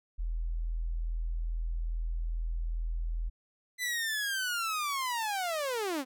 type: tone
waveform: sine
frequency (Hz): 41.2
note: E1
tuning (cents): 0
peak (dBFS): -30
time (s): 0.18-3.3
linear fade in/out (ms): 20
type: linear sweep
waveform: sawtooth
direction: down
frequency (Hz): 2018 to 246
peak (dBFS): -27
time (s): 3.78-6.05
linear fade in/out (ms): 50
effects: none